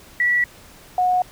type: tone pair in turn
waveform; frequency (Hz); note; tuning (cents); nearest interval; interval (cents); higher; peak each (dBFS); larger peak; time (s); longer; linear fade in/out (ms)
sine; 1946 / 728.9; B6 / F#5; -26 / -26; octave + perfect fourth; 1700; first; -15; neither; 0.2-0.44 / 0.98-1.22; neither; 2
effects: pink hiss -46 dBFS RMS until 1.31 s